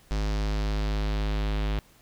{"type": "tone with low-pass filter sweep", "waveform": "square", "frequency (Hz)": 51.91, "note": "G#1", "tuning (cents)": 0, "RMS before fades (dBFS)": -27, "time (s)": [0.11, 1.79], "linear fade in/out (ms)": 0, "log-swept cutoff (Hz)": [5400, 3500], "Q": 1.8, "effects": ["pink hiss -58 dBFS RMS until 2.01 s"]}